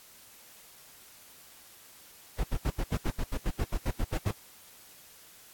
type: noise bursts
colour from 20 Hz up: brown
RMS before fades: -28 dBFS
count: 15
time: 2.38-4.314 s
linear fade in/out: 10 ms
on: 58 ms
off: 76 ms
effects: white hiss -54 dBFS RMS until 5.53 s + AAC 64 kbps